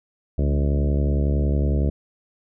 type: harmonic tone with a mistuned harmonic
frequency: 70.9 Hz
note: C#2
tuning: 40 cents sharp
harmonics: 1 / 2 / 3 / 4 / 5 / 6 / 7 / 8 / 9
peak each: -19 / -25 / -29 / -31 / -33 / -35 / -36 / -37 / -38 dBFS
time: 0.38-1.9 s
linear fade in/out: 5 ms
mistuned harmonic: 2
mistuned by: +41 cents
effects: none